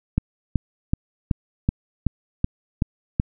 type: click train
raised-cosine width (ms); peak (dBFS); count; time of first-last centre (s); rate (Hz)
5; -6; 9; 0.18-3.199; 2.65
effects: none